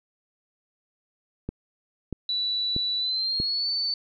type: click train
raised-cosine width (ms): 3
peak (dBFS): -17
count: 4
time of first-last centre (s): 1.49-3.401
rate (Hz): 1.57
type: tone with pitch glide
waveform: sine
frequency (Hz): 3951 to 4512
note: B7 to C#8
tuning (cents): 0 to +30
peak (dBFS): -24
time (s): 2.29-3.94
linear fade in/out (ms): 2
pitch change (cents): +230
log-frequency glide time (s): 2.98-3.69
effects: none